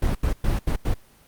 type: noise bursts at uneven times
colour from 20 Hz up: brown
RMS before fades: -21 dBFS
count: 5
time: 0.02-0.15 / 0.23-0.33 / 0.44-0.59 / 0.67-0.76 / 0.85-0.94 s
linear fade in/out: 5 ms
effects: pink hiss -55 dBFS RMS until 1.27 s + Opus 24 kbps